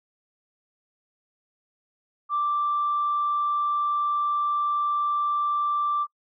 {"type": "tone", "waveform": "sine", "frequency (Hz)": 1174.7, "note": "D6", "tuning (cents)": 0, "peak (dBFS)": -21, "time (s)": [2.29, 6.07], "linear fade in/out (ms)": 50, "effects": ["noise-tail reverb RT60 0.1 s tail -24 dB re dry", "tanh soft clip ceiling -17 dBFS"]}